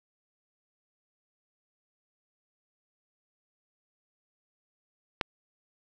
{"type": "click", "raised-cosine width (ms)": 0.3, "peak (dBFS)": -10, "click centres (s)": 5.212, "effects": []}